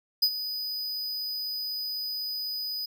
square tone with ADSR envelope, 4978 Hz, D#8, in tune, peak -18 dBFS, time 0.22-2.86 s, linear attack 10 ms, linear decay 63 ms, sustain -13 dB, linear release 10 ms, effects none

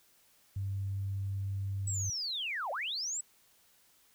sine tone, 98 Hz, G2, in tune, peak -32 dBFS, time 0.56-2.1 s, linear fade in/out 5 ms
sine linear two-way sweep, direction down then up, 7970 to 523.3 to 7970 Hz, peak -33 dBFS, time 1.87-3.21 s, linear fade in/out 5 ms, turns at 2.71 s
effects tanh soft clip ceiling -25 dBFS + white hiss -66 dBFS RMS until 4.14 s

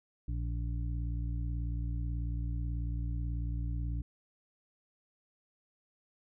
harmonic tone, 58.27 Hz, A#1, in tune, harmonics 1 / 2 / 3 / 5, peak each -33 / -38 / -47 / -48 dBFS, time 0.28-4.02 s, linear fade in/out 5 ms, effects none

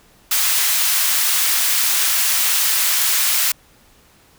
white high-pass noise, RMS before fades -17 dBFS, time 0.31-3.52 s, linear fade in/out 5 ms, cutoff 1200 Hz, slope 12 dB/octave, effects pink hiss -52 dBFS RMS until 4.38 s

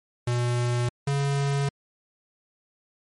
square tone pair in turn, 121.2 / 140.28 Hz, B2 / C#3, -32 / +21 cents, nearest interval minor third, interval 253 cents, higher second, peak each -23 dBFS, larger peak neither, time 0.27-0.89 / 1.07-1.69 s, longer neither, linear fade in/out 5 ms, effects MP3 48 kbps

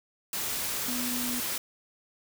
sine tone in noise, 245.7 Hz, B3, 9 cents flat, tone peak -33 dBFS, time 0.88-1.4 s, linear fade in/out 2 ms, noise white, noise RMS -32 dBFS, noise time 0.33-1.58 s, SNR -4 dB, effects none

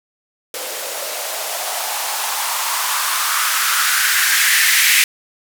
violet noise with band-pass filter sweep, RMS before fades -18 dBFS, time 0.54-5.04 s, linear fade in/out 2 ms, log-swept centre 480 to 2100 Hz, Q 3.7, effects none

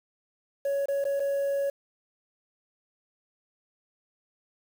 sine tone with dropouts, 558 Hz, C#5, 11 cents sharp, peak -22 dBFS, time 0.65-1.7 s, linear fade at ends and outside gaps 5 ms, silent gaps 0.858-0.884 / 1.042-1.051 / 1.197-1.201 s, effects tanh soft clip ceiling -24 dBFS + 8-bit

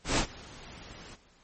pink noise with ADSR envelope, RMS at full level -24 dBFS, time 0.04-1.17 s, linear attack 140 ms, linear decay 80 ms, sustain -23 dB, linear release 34 ms, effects pink hiss -62 dBFS RMS until 1.43 s + MP3 32 kbps

